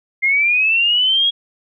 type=linear sweep; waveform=sine; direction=up; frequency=2100 to 3322 Hz; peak=-12 dBFS; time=0.22-1.31 s; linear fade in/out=20 ms; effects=none